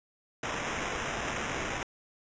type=noise with sample-and-hold; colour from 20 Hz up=blue; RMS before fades=-34 dBFS; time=0.43-1.83 s; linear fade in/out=2 ms; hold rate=4410 Hz; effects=resampled to 16000 Hz